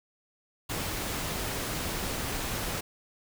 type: noise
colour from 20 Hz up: pink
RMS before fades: -33 dBFS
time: 0.69-2.81 s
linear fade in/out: 10 ms
effects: none